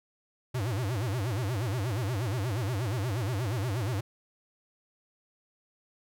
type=tone with vibrato; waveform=square; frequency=111.5 Hz; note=A2; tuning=23 cents sharp; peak=-29 dBFS; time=0.54-4.01 s; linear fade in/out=10 ms; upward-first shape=sine; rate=8.4 Hz; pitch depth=280 cents each way; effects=none